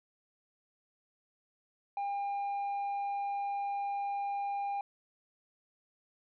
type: tone with tanh clipping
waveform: sine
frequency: 803 Hz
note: G5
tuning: 41 cents sharp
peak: -33 dBFS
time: 1.97-4.81 s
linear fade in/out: 2 ms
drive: 3 dB
effects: none